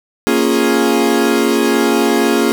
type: chord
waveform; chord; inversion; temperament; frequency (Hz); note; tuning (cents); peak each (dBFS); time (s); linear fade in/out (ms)
40% pulse; Bb minor seventh; none; equal; 233.1 / 277.2 / 349.2 / 415.3; Bb3 / Db4 / F4 / Ab4; 0 / 0 / 0 / 0; -16; 0.27-2.52; 0
effects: none